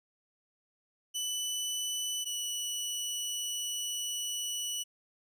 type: tone pair in turn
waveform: 20% pulse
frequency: 2984 / 2951 Hz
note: F#7 / F#7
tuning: +14 / -5 cents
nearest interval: unison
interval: 19 cents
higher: first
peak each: -27 / -28 dBFS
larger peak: first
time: 1.14-2.25 / 2.25-4.84 s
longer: second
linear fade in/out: 20 ms
effects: none